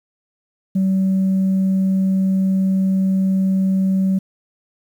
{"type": "tone", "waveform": "sine", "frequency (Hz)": 190.6, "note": "G3", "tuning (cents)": -48, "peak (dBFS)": -12, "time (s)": [0.75, 4.19], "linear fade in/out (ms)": 10, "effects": ["tanh soft clip ceiling -12 dBFS", "8-bit"]}